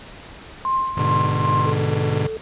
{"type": "tone with tremolo", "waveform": "sine", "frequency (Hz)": 1055, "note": "C6", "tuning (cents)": 14, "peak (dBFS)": -16, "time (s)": [0.65, 1.73], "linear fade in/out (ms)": 0, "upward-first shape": "triangle", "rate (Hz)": 2.5, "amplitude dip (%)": 75}
{"type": "chord", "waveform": "40% pulse", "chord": "G# diminished", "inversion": "none", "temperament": "just", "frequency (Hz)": [103.83, 124.59, 149.51], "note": ["G#2", "B2", "D3"], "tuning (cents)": [0, 16, 31], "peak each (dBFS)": -23, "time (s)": [0.97, 2.27], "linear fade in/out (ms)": 5}
{"type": "tone", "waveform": "sine", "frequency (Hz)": 440, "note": "A4", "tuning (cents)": 0, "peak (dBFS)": -25, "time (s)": [1.66, 2.37], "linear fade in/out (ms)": 0}
{"effects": ["pink hiss -40 dBFS RMS until 2.41 s", "resampled to 8000 Hz"]}